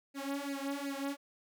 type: tone with flanger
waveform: sawtooth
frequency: 278.7 Hz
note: C#4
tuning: 9 cents sharp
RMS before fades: -38 dBFS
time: 0.14-1.17 s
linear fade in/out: 50 ms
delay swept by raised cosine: 0.43 to 3.53 ms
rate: 2.7 Hz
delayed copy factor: +0.95
effects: none